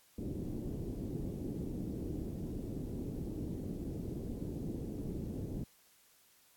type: low-pass noise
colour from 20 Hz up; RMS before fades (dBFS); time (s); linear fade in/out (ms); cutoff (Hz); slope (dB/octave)
white; -40; 0.18-5.64; 5; 340; 24
effects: white hiss -66 dBFS RMS until 6.56 s + AAC 64 kbps